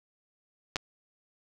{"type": "clicks", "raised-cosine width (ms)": 0.2, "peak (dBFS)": [-11, -17], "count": 2, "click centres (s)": [0.759, 0.766], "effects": []}